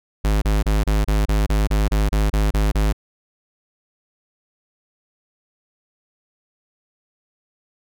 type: tone bursts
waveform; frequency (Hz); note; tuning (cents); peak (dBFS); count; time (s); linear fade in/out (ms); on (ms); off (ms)
square; 52.1; G#1; +6; -16; 13; 0.24-2.928; 10; 180; 29
effects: none